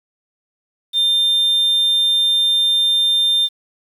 sine tone, 3600 Hz, A7, 39 cents sharp, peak -10 dBFS, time 0.93-3.49 s, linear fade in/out 50 ms, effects tanh soft clip ceiling -12 dBFS + 7-bit

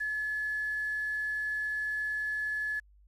sine tone with quantisation, 1712 Hz, A6, 48 cents flat, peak -30 dBFS, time 0-2.8 s, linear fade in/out 10 ms, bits 9, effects added 50 Hz sine -57 dBFS peak until 3.07 s + AAC 32 kbps

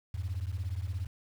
sine beating tone pair, 84.2 / 101.2 Hz, E2 / G#2, +37 / -44 cents, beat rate 17 Hz, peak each -34 / -35 dBFS, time 0.14-1.07 s, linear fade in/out 5 ms, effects tanh soft clip ceiling -25 dBFS + 9-bit

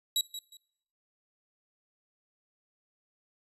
sawtooth tone with echo, 3879 Hz, B7, 32 cents flat, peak -22 dBFS, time 0.16-0.21 s, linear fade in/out 2 ms, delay 180 ms, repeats 2, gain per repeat -12 dB, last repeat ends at 0.57 s, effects noise-tail reverb RT60 0.8 s tail -23 dB re dry + resampled to 32000 Hz

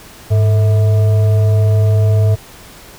sine tone with frequency modulation, 103.8 Hz, G#2, in tune, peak -8 dBFS, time 0.3-2.36 s, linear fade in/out 20 ms, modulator 547 Hz, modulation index 0.34, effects pink hiss -38 dBFS RMS until 2.98 s

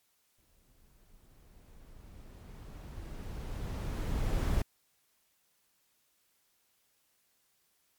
brown noise with exponential growth, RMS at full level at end -28 dBFS, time 0.38-4.62 s, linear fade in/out 5 ms, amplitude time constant 920 ms, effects white hiss -73 dBFS RMS until 7.98 s + MP3 96 kbps

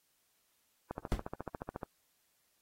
click train, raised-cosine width 1 ms, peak -24 dBFS, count 14, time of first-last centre 0.91-1.832 s, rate 14.1 Hz
brown noise with exponential decay, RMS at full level -27 dBFS, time 1.12-1.25 s, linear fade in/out 0 ms, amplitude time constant 28 ms
effects white hiss -75 dBFS RMS until 2.61 s + AAC 48 kbps

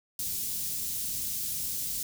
white band-stop noise, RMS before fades -33 dBFS, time 0.19-2.03 s, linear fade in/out 2 ms, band 200 to 5200 Hz, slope 12 dB/octave, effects none

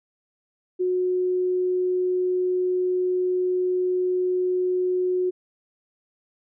sine tone, 365 Hz, F#4, 24 cents flat, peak -20 dBFS, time 0.79-5.31 s, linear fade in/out 20 ms, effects none

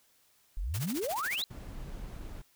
sine exponential sweep, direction up, 35.81 to 4186 Hz, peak -31 dBFS, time 0.57-1.44 s, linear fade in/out 0 ms
white noise with tremolo, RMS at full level -37 dBFS, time 0.74-1.42 s, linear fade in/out 0 ms, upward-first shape triangle, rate 14 Hz, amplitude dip 95%
brown noise, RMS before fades -42 dBFS, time 1.5-2.42 s, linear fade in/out 10 ms
effects white hiss -67 dBFS RMS until 2.55 s

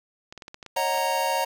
clicks, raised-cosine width 0.2 ms, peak -23 dBFS, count 11, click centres 0.325 / 0.377 / 0.422 / 0.481 / 0.544 / 0.628 / 0.663 / 0.764 / 0.794 / 0.944 / 0.978 s
square chord, D# minor seventh, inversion third, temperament equal with one note detuned, 548.3 / 622.3 / 740 / 932.3 Hz, C#5 / D#5 / F#5 / A#5, -19 / 0 / 0 / 0 cents, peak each -30 / -32 / -31 / -26 dBFS, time 0.76-1.45 s, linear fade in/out 10 ms
effects none

